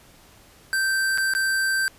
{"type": "tone with dropouts", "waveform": "square", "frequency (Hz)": 1561, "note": "G6", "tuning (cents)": -8, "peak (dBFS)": -21, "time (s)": [0.73, 1.88], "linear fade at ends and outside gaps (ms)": 0, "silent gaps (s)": [[1.176, 1.182], [1.337, 1.35]], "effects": ["pink hiss -52 dBFS RMS until 1.98 s", "resampled to 32000 Hz"]}